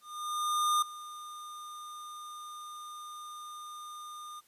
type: tone with ADSR envelope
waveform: square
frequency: 1214 Hz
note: D#6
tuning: 43 cents flat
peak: -25 dBFS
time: 0.01-4.41 s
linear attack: 810 ms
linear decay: 6 ms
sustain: -18 dB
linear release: 23 ms
effects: white hiss -66 dBFS RMS until 4.47 s + resampled to 32000 Hz